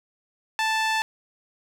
sawtooth tone with band-pass filter, 880 Hz, A5, in tune, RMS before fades -24 dBFS, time 0.59-1.02 s, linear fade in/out 0 ms, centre 2300 Hz, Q 0.58, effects 8-bit

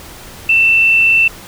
sine tone with frequency modulation, 2676 Hz, E7, 25 cents sharp, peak -7 dBFS, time 0.49-1.28 s, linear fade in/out 5 ms, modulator 84.9 Hz, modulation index 0.25, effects pink hiss -34 dBFS RMS until 1.47 s

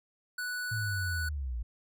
square tone, 1480 Hz, F#6, in tune, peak -34 dBFS, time 0.38-1.29 s, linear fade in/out 5 ms
sine linear sweep, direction down, 113 to 54.9 Hz, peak -32 dBFS, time 0.71-1.63 s, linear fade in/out 10 ms
effects none

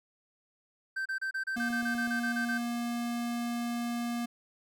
triangle tone bursts, 1556 Hz, G6, 13 cents flat, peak -29 dBFS, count 13, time 0.96-2.581 s, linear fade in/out 10 ms, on 97 ms, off 30 ms
square tone, 237.4 Hz, A#3, 32 cents sharp, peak -32 dBFS, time 1.56-4.26 s, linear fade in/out 10 ms
click train, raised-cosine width 2 ms, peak -38 dBFS, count 5, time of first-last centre 1.58-2.076 s, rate 8.07 Hz
effects none

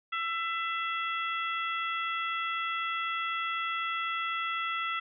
harmonic tone, 668 Hz, E5, 23 cents sharp, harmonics 2 / 3 / 4 / 5, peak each -32 / -36 / -38 / -40 dBFS, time 0.12-5 s, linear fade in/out 10 ms, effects none

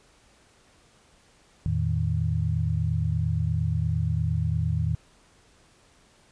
sine tone cluster, 84.2 / 112.8 / 155.8 Hz, E2 / A2 / D#3, +37 / +44 / +3 cents, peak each -27 dBFS, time 1.66-4.95 s, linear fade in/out 0 ms, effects pink hiss -59 dBFS RMS until 6.31 s + resampled to 22050 Hz

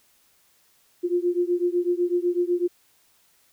sine beating tone pair, 349.2 / 357.2 Hz, F4 / F4, 0 / +39 cents, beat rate 8 Hz, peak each -23 / -24 dBFS, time 1.03-2.68 s, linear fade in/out 20 ms, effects white hiss -62 dBFS RMS until 3.52 s

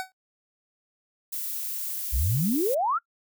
25% pulse tone with exponential decay, 753 Hz, F#5, 30 cents sharp, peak -23 dBFS, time 0-0.12 s, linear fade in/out 0 ms, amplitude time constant 25 ms
violet noise, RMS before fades -32 dBFS, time 1.32-2.75 s, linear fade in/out 10 ms
sine exponential sweep, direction up, 53.3 to 1442 Hz, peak -22 dBFS, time 2.12-2.99 s, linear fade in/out 20 ms
effects noise-tail reverb RT60 0.1 s tail -24 dB re dry

